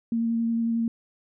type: tone with vibrato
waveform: sine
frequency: 230 Hz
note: A#3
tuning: 23 cents flat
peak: -22 dBFS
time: 0.12-0.88 s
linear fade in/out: 2 ms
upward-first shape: square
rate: 11 Hz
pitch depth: 9 cents each way
effects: none